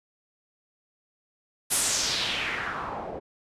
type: noise with low-pass filter sweep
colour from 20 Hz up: white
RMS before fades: -29 dBFS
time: 1.7-3.2 s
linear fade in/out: 20 ms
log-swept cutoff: 11000 to 540 Hz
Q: 2.6
effects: resampled to 32000 Hz